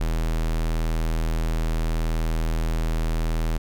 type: tone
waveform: square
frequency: 40.39 Hz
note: E1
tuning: 35 cents flat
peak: -22 dBFS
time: 0-3.58 s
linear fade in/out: 10 ms
effects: none